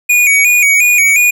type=tone with vibrato; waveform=square; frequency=2349 Hz; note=D7; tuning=in tune; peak=-7 dBFS; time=0.09-1.31 s; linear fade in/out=10 ms; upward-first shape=square; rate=2.8 Hz; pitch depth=74 cents each way; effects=none